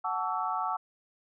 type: chord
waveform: sine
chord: F# minor seventh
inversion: none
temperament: equal with one note detuned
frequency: 740 / 880 / 1136 / 1318.5 Hz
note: F#5 / A5 / C#6 / E6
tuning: 0 / 0 / +42 / 0 cents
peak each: -34 dBFS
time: 0.04-0.77 s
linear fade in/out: 10 ms
effects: none